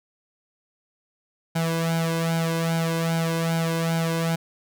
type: tone with flanger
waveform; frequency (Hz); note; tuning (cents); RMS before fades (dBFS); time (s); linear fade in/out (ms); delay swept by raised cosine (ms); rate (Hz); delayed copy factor
sawtooth; 164.81; E3; 0; -24; 1.55-4.36; 10; 1.3 to 1.96; 2.5; +0.8
effects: none